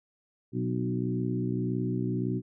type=harmonic tone with a mistuned harmonic; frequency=61.74 Hz; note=B1; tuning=in tune; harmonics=2 / 3 / 4 / 5 / 6; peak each=-31 / -33 / -34 / -35 / -36 dBFS; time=0.52-2.42 s; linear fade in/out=50 ms; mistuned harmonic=4; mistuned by=+28 cents; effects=none